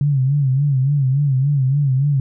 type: tone with vibrato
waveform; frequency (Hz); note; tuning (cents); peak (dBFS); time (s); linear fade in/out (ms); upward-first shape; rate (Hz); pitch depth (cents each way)
sine; 137.6; C#3; -12; -13; 0.01-2.2; 2; sine; 3.5; 110
effects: none